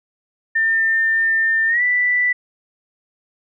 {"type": "tone with pitch glide", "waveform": "sine", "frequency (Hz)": [1801, 1975.4], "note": ["A6", "B6"], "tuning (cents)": [40, 0], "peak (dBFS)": -14, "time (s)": [0.55, 2.33], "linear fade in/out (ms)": 10, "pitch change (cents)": 160, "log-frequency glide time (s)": [1.68, 1.82], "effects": []}